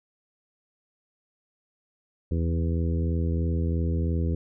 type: harmonic tone with a mistuned harmonic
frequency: 83 Hz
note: E2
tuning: 12 cents sharp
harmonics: 1 / 2 / 3 / 4 / 5 / 6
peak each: -24 / -30 / -34 / -36 / -38 / -40 dBFS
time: 2.31-4.35 s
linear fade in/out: 5 ms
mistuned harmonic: 1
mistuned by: -45 cents
effects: none